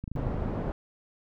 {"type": "click train", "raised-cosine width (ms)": 5, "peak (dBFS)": -23, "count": 13, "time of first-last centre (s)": [0.04, 0.498], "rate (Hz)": 26.2}
{"type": "low-pass noise", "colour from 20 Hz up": "pink", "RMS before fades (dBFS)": -32, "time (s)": [0.16, 0.72], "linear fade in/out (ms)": 0, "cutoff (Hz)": 720, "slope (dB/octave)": 12}
{"effects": []}